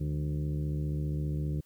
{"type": "harmonic tone with a mistuned harmonic", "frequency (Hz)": 75, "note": "D2", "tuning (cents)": 37, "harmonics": [1, 2, 3, 4, 5, 6, 7], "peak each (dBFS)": [-34, -31, -45, -41, -46, -52, -53], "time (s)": [0, 1.61], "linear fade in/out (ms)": 10, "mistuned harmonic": 3, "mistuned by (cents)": -86, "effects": ["white hiss -68 dBFS RMS until 1.65 s"]}